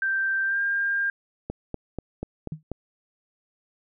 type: tone with pitch glide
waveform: sine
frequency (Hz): 1568 to 1602.8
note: G6 to G6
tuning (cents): 0 to +38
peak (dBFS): -22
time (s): 0.02-1.1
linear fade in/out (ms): 2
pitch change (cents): +38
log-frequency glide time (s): 0.44-0.6
type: click train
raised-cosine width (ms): 2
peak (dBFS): -17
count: 6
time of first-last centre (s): 1.5-2.717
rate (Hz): 4.11
type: tone with exponential decay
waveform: sine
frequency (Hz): 155.56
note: D#3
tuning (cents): 0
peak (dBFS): -26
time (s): 2.52-2.63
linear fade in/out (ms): 2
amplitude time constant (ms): 22
effects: none